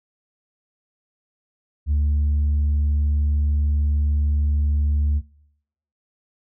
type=tone with tanh clipping; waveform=sine; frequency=73.42 Hz; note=D2; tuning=in tune; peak=-17 dBFS; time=1.86-5.22 s; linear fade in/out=50 ms; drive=1 dB; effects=noise-tail reverb RT60 0.8 s tail -24 dB re dry